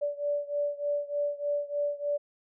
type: beating tone pair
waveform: sine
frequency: 579 / 582.3 Hz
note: D5 / D5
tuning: -25 / -15 cents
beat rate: 3.3 Hz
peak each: -30 / -32 dBFS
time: 0.01-2.18 s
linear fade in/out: 20 ms
effects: none